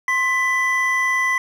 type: tone pair together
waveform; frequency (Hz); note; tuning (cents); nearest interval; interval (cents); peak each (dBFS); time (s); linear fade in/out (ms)
triangle; 1055 / 1991.6; C6 / B6; +14 / +14; major seventh; 1100; -21 / -16; 0.08-1.38; 2
effects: none